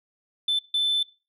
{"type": "tone bursts at uneven times", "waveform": "sine", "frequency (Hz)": 3525, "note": "A7", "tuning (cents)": 2, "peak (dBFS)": -18, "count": 2, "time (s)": [[0.48, 0.59], [0.74, 1.03]], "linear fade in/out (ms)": 5, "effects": ["noise-tail reverb RT60 0.3 s tail -20 dB re dry", "tanh soft clip ceiling -19 dBFS"]}